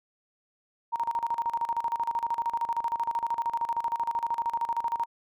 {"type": "tone with tremolo", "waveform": "sine", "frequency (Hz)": 932.3, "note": "A#5", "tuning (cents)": 0, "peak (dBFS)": -24, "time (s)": [0.92, 5.06], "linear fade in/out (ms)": 20, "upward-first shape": "square", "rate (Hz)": 13, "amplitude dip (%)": 80, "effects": []}